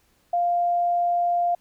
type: tone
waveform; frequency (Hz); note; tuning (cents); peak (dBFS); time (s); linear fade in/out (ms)
sine; 698.5; F5; 0; -19; 0.33-1.55; 5
effects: pink hiss -64 dBFS RMS until 1.6 s